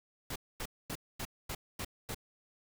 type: noise bursts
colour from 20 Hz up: pink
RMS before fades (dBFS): -39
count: 7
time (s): 0.3-2.146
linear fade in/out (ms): 5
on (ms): 58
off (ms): 240
effects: none